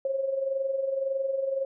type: tone with amplitude modulation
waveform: sine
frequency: 540 Hz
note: C#5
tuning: 45 cents flat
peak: -23 dBFS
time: 0.05-1.65 s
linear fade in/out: 2 ms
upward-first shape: sine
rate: 21.8 Hz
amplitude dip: 60%
effects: none